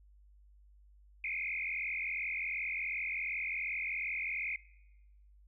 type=tone with frequency modulation; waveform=sine; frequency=2296 Hz; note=D7; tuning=40 cents flat; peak=-34 dBFS; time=1.24-4.56 s; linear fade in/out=2 ms; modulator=42.7 Hz; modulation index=4.9; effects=noise-tail reverb RT60 1.0 s tail -21 dB re dry + added 50 Hz sine -58 dBFS peak until 5.47 s